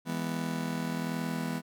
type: chord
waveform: 40% pulse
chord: E major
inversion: none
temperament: just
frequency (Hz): 164.81 / 206 / 247.2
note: E3 / G#3 / B3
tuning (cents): 0 / -14 / +2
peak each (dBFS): -34 / -37 / -34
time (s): 0.05-1.62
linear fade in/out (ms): 50
effects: none